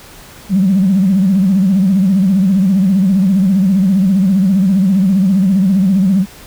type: tone with vibrato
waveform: sine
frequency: 191.1 Hz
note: G3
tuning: 44 cents flat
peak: -7 dBFS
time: 0.49-6.26 s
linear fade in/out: 50 ms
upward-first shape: sine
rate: 15 Hz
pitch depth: 110 cents each way
effects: tanh soft clip ceiling -3 dBFS + pink hiss -37 dBFS RMS until 6.46 s